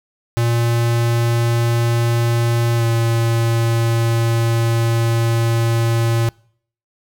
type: tone with pitch glide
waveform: square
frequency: 117.4 to 115.52 Hz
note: A#2 to A#2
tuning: +13 to -15 cents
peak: -15 dBFS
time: 0.37-6.29 s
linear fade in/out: 0 ms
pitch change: -28 cents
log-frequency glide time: 2.76-2.84 s
effects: noise-tail reverb RT60 0.6 s tail -26 dB re dry